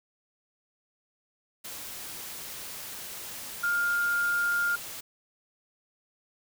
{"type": "tone in noise", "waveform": "sine", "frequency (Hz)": 1408, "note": "F6", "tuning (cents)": 14, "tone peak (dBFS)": -24, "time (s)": [3.63, 4.76], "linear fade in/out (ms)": 10, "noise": "white", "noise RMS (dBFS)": -40, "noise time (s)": [1.64, 5.01], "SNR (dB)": 13, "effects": []}